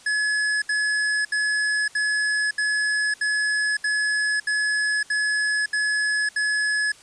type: tone bursts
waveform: square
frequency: 1700 Hz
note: G#6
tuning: 40 cents sharp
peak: -21 dBFS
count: 11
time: 0.06-6.92 s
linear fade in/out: 5 ms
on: 560 ms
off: 70 ms
effects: white hiss -49 dBFS RMS until 7.02 s + resampled to 22050 Hz